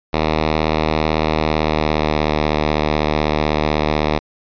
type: tone with pitch glide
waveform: 5% pulse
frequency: 78 to 76.04 Hz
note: D#2 to D#2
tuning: +5 to -39 cents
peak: -4 dBFS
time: 0.13-4.19 s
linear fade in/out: 5 ms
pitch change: -44 cents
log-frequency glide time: 1.36-2.33 s
effects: resampled to 11025 Hz